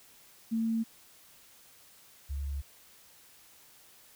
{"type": "tone pair in turn", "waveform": "sine", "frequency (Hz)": [225.7, 70.11], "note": ["A3", "C#2"], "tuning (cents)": [44, 20], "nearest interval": "octave + minor sixth", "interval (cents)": 2024, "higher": "first", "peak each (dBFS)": [-27, -32], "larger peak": "first", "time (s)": [[0.51, 0.84], [2.29, 2.62]], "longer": "neither", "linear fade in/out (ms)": 20, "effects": ["white hiss -58 dBFS RMS until 4.15 s"]}